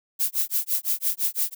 violet noise with tremolo, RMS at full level -22 dBFS, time 0.19-1.55 s, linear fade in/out 20 ms, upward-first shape sine, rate 5.9 Hz, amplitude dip 100%, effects none

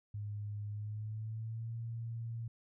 sine tone with pitch glide, 103.83 to 115.21 Hz, G#2 to A#2, 0 to -20 cents, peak -38 dBFS, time 0.14-2.48 s, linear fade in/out 5 ms, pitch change +180 cents, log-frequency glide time 0.69-1.75 s, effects none

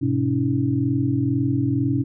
sine tone cluster, 105.1 / 127.2 / 280.9 / 320.9 Hz, G#2 / C3 / C#4 / E4, +21 / -48 / +23 / -46 cents, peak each -27 / -22 / -22 / -27 dBFS, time 0.01-2.04 s, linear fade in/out 20 ms, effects none

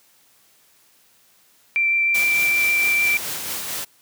sine tone with vibrato, 2349 Hz, D7, in tune, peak -16 dBFS, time 1.76-3.17 s, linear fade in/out 0 ms, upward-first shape triangle, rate 6.5 Hz, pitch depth 9 cents each way
white noise with tremolo, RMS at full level -27 dBFS, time 2.14-3.85 s, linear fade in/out 10 ms, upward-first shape sine, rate 4.5 Hz, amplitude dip 30%
effects white hiss -57 dBFS RMS until 4.01 s + high-pass 80 Hz 12 dB/octave

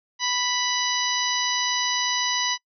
harmonic tone, 987.8 Hz, B5, in tune, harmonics 1 / 2 / 3 / 4 / 5 / 6, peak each -29 / -29 / -29 / -29 / -29 / -29 dBFS, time 0.19-2.58 s, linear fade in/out 50 ms, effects noise-tail reverb RT60 0.1 s tail -25 dB re dry

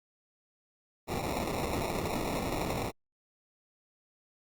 violet noise with sample-and-hold, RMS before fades -33 dBFS, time 1.07-2.92 s, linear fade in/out 50 ms, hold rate 1575 Hz, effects Opus 48 kbps

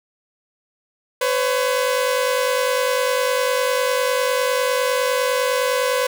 sawtooth tone pair together, 505.1 / 555 Hz, B4 / C#5, +39 / +2 cents, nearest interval major second, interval 163 cents, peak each -15 / -19 dBFS, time 1.21-6.07 s, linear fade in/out 5 ms, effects none

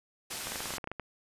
white low-pass noise, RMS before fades -39 dBFS, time 0.3-0.78 s, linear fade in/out 10 ms, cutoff 9900 Hz, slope 12 dB/octave
clicks, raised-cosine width 0.5 ms, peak -22 dBFS, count 12, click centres 0.471 / 0.52 / 0.558 / 0.605 / 0.657 / 0.706 / 0.738 / 0.782 / 0.842 / 0.874 / 0.916 / 0.997 s
effects resampled to 32000 Hz

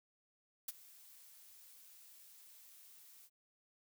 blue noise with ADSR envelope, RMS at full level -39 dBFS, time 0.68-3.3 s, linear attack 7 ms, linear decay 24 ms, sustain -21 dB, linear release 54 ms, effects none

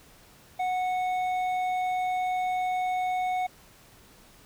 sine tone with hard clipping, 736 Hz, F#5, 9 cents flat, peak -27 dBFS, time 0.59-3.47 s, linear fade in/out 10 ms, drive 7 dB, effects pink hiss -55 dBFS RMS until 4.45 s

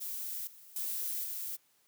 violet noise with level steps, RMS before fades -39 / -55 / -36 / -39 dBFS, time 0-1.57 s, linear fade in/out 20 ms, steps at 0.47 / 0.76 / 1.24 s, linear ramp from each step 2 ms, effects white hiss -70 dBFS RMS until 1.87 s + high-pass 100 Hz 12 dB/octave

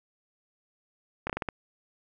slowing click train, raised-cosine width 0.5 ms, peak -15 dBFS, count 6, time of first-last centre 1.27-1.488 s, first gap 26 ms, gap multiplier 1.26, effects none

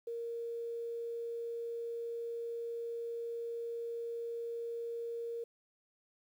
sine tone, 466.2 Hz, A#4, in tune, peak -37 dBFS, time 0.07-5.44 s, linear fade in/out 5 ms, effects 11-bit

